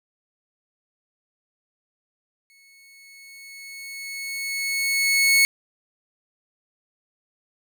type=tone with exponential growth; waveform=sawtooth; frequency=2201 Hz; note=C#7; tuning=13 cents flat; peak=-10 dBFS; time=2.5-5.45 s; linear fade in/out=0 ms; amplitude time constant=640 ms; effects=none